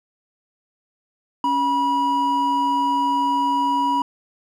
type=tone pair together; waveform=triangle; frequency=278.7 / 971 Hz; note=C#4 / B5; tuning=+9 / -30 cents; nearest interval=octave + minor seventh; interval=2161 cents; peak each=-23 / -16 dBFS; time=1.44-4.02 s; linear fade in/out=2 ms; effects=none